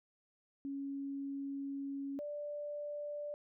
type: tone pair in turn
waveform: sine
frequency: 277.2 / 587.4 Hz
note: C#4 / D5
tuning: 0 / 0 cents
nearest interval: octave + minor second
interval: 1300 cents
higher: second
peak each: -38 / -39 dBFS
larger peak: first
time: 0.65-2.19 / 2.19-3.34 s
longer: first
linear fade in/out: 0 ms
effects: none